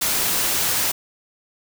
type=noise; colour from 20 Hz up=white; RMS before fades=-21 dBFS; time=0.01-0.92 s; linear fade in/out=10 ms; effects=none